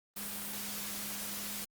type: tone in noise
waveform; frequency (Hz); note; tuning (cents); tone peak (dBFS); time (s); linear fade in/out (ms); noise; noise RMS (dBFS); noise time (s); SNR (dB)
sine; 203.9; G#3; -32; -48; 0.16-1.65; 10; white; -40; 0.16-1.65; -11
effects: Opus 32 kbps